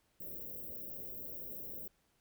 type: band-stop noise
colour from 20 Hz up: white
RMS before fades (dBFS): -45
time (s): 0.2-1.88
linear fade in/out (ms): 5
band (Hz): 630 to 14000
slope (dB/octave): 96
effects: pink hiss -75 dBFS RMS until 2.2 s